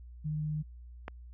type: tone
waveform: sine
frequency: 152.7 Hz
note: D#3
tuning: 32 cents flat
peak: -31 dBFS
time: 0.24-0.63 s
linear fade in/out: 20 ms
type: click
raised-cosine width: 0.5 ms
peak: -23 dBFS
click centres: 1.081 s
effects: added 60 Hz sine -46 dBFS peak until 1.33 s